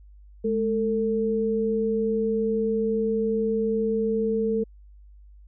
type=tone pair together; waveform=sine; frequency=211.8 / 448.8 Hz; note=G#3 / A4; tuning=+34 / +34 cents; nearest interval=octave + minor second; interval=1300 cents; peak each=-26 / -23 dBFS; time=0.44-4.64 s; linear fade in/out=10 ms; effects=added 50 Hz sine -46 dBFS peak until 5.47 s